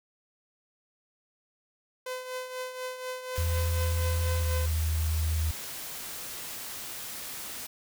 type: tone with tremolo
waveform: sawtooth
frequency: 509 Hz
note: C5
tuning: 48 cents flat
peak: -28 dBFS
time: 2.06-4.66 s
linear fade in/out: 5 ms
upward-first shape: triangle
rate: 4.1 Hz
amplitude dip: 65%
type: noise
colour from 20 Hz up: white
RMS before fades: -39 dBFS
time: 3.35-7.67 s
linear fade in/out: 10 ms
type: tone with pitch glide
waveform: sine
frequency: 83.1 to 79.35 Hz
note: E2 to D#2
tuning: +15 to +35 cents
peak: -25 dBFS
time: 3.38-5.51 s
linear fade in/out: 0 ms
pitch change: -80 cents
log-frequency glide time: 4.41-4.48 s
effects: none